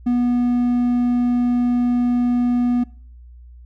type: tone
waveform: triangle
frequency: 243.8 Hz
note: B3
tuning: 22 cents flat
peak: -13 dBFS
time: 0.06-2.84 s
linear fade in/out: 10 ms
effects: noise-tail reverb RT60 0.5 s tail -23 dB re dry + added 60 Hz sine -39 dBFS peak until 3.65 s